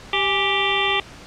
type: harmonic tone with a mistuned harmonic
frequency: 392 Hz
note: G4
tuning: in tune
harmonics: 1 / 2 / 3 / 5 / 6 / 7 / 8 / 9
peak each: -26 / -26 / -26 / -26 / -26 / -26 / -26 / -26 dBFS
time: 0.13-1 s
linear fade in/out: 2 ms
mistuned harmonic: 2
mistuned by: +79 cents
effects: pink hiss -41 dBFS RMS until 1.26 s + low-pass 6000 Hz 12 dB/octave

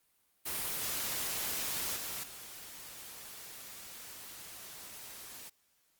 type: noise with level steps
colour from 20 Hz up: white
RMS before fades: -36 / -40 / -48 dBFS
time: 0.45-5.5 s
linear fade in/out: 20 ms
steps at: 1.96 / 2.23 s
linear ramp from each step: 2 ms
effects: white hiss -73 dBFS RMS until 5.99 s + Opus 32 kbps

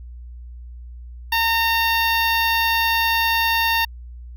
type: tone with notch filter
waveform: 10% pulse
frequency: 915 Hz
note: A#5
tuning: 32 cents flat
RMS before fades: -19 dBFS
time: 1.32-3.85 s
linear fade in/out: 5 ms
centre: 7400 Hz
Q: 0.6
effects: added 60 Hz sine -34 dBFS peak until 4.36 s

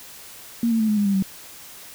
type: tone with pitch steps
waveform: sine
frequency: 233.1 / 225.7 / 218.5 / 211.5 / 204.8 / 198.29 / 191.98 Hz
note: A#3 / A3 / A3 / G#3 / G#3 / G3 / G3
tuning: 0 / +44 / -12 / +32 / -24 / +20 / -36 cents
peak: -17 dBFS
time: 0.63-1.225 s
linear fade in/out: 2 ms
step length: 85 ms
effects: white hiss -42 dBFS RMS until 1.94 s

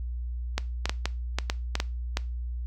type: clicks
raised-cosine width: 0.2 ms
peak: -9 dBFS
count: 9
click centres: 0.58 / 0.856 / 0.895 / 1.056 / 1.386 / 1.499 / 1.754 / 1.801 / 2.171 s
effects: noise-tail reverb RT60 0.3 s tail -20 dB re dry + added 60 Hz sine -30 dBFS peak until 2.66 s

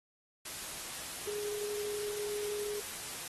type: tone in noise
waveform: sine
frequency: 415.3 Hz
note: G#4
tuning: in tune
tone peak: -36 dBFS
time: 1.27-2.8 s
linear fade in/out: 5 ms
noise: white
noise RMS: -42 dBFS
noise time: 0.45-3.28 s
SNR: +3 dB
effects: AAC 32 kbps

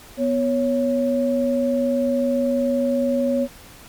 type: tone pair together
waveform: sine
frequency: 246.9 / 554.3 Hz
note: B3 / C#5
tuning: 0 / 0 cents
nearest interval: octave + major second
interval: 1400 cents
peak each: -20 dBFS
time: 0.17-3.48 s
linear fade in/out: 50 ms
effects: pink hiss -44 dBFS RMS until 3.88 s + MP3 96 kbps

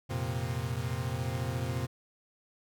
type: chord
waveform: 40% pulse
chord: F suspended fourth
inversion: none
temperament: equal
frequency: 87.31 / 116.54 / 130.81 Hz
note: F2 / Bb2 / C3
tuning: 0 / 0 / 0 cents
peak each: -37 / -34 / -34 dBFS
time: 0.09-1.87 s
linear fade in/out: 20 ms
effects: none

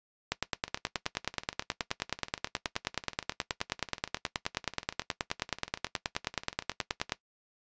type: two click trains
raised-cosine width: 0.2 ms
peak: -11 / -23 dBFS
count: 65 / 69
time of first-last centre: 0.32-7.121 / 0.68-7.095 s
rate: 9.41 / 10.6 Hz
effects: noise-tail reverb RT60 0.1 s tail -17 dB re dry + resampled to 16000 Hz

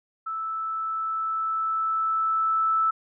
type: tone with level ramp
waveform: sine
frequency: 1315 Hz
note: E6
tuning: 5 cents flat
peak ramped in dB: -28 to -19 dBFS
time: 0.26-2.91 s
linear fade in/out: 10 ms
effects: none

